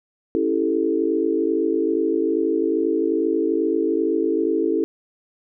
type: chord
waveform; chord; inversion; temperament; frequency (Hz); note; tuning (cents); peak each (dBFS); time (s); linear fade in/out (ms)
sine; A dominant seventh; first; equal; 277.2 / 329.6 / 392 / 440; C#4 / E4 / G4 / A4; 0 / 0 / 0 / 0; -26 / -21 / -25 / -23; 0.35-4.84; 0
effects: none